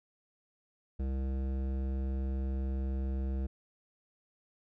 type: tone with hard clipping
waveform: sine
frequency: 66.3 Hz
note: C2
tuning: 23 cents sharp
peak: -33 dBFS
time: 0.99-3.47 s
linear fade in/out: 10 ms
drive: 14 dB
effects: none